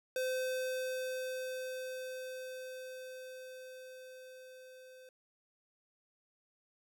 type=tone with level ramp; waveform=square; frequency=514 Hz; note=C5; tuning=31 cents flat; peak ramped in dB=-33 to -54 dBFS; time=0.16-5.09 s; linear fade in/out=2 ms; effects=none